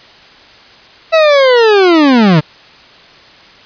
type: linear sweep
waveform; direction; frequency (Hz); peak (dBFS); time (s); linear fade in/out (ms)
40% pulse; down; 659.3 to 144; -4; 1.12-2.41; 20
effects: white hiss -39 dBFS RMS until 3.65 s + resampled to 11025 Hz